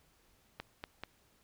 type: clicks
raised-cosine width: 0.3 ms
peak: -24 dBFS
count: 3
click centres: 0.6 / 0.839 / 1.036 s
effects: pink hiss -69 dBFS RMS until 1.43 s